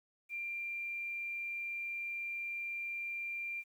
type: tone with quantisation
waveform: sine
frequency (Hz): 2378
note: D7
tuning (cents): +21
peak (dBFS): -37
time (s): 0.29-3.64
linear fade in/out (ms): 50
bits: 11
effects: none